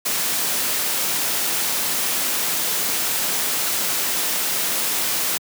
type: noise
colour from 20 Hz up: white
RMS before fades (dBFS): -22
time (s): 0.05-5.38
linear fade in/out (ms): 10
effects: high-pass 150 Hz 12 dB/octave